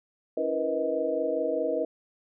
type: tone cluster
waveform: sine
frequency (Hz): 281.9 / 328.9 / 474 / 498.9 / 631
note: C#4 / E4 / A#4 / B4 / D#5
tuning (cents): +29 / -4 / +29 / +17 / +24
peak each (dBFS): -36 / -34 / -30 / -32 / -29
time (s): 0.37-1.85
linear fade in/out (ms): 5
effects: none